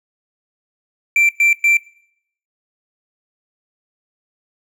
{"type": "tone bursts", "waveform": "triangle", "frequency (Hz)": 2350, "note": "D7", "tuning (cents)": 1, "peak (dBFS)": -9, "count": 3, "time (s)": [1.16, 1.77], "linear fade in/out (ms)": 2, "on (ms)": 130, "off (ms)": 110, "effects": ["noise-tail reverb RT60 0.7 s tail -21 dB re dry"]}